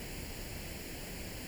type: noise with comb filter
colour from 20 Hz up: pink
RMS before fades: -43 dBFS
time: 0-1.47 s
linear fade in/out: 0 ms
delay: 0.41 ms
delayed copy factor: +0.65
effects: none